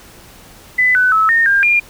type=tone with pitch steps; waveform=sine; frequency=2003 / 1501 / 1300 / 1835 / 1602 / 2408 Hz; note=B6 / F#6 / E6 / A#6 / G6 / D7; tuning=+24 / +24 / -24 / -28 / +37 / +43 cents; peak=-9 dBFS; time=0.78-1.8 s; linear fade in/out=10 ms; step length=170 ms; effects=pink hiss -41 dBFS RMS until 1.89 s